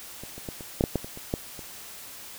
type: clicks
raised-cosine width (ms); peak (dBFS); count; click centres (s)
2; -26 / -27 / -20 / -26 / -9 / -8 / -11 / -24 / -27 / -12 / -27; 11; 0.236 / 0.38 / 0.488 / 0.608 / 0.809 / 0.839 / 0.957 / 1.045 / 1.174 / 1.339 / 1.592
effects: white hiss -43 dBFS RMS until 2.38 s